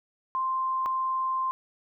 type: tone pair in turn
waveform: sine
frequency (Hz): 1046.5 / 1046.5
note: C6 / C6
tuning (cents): 0 / 0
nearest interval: unison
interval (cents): 0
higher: neither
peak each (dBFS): -25 / -25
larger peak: neither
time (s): 0.35-0.86 / 0.86-1.51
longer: second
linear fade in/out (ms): 0
effects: none